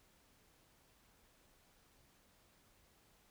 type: silence
effects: pink hiss -70 dBFS RMS until 3.3 s